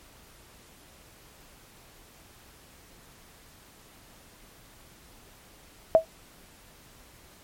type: tone with exponential decay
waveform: sine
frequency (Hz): 647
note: E5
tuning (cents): -32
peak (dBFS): -9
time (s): 5.95-6.05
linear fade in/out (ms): 0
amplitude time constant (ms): 21
effects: pink hiss -54 dBFS RMS until 7.43 s + MP3 64 kbps